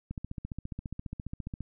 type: click train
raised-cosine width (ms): 5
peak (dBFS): -24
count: 23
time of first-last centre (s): 0.11-1.607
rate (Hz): 14.7
effects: none